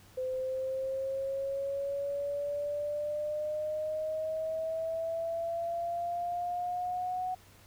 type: exponential sweep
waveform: sine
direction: up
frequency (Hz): 512 to 740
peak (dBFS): -31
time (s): 0.17-7.35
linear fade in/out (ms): 10
effects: added 96 Hz sine -60 dBFS peak until 7.66 s + pink hiss -59 dBFS RMS until 7.66 s